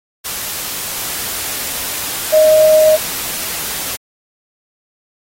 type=tone in noise; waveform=sine; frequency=622.3 Hz; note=D#5; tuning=in tune; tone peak=-6 dBFS; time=2.32-2.97 s; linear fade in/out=20 ms; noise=white; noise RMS=-22 dBFS; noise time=0.24-3.97 s; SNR=+13 dB; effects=AAC 48 kbps